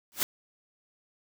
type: noise with exponential growth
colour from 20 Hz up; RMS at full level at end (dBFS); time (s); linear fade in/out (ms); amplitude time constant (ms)
white; -22; 0.12-0.23; 0; 22
effects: none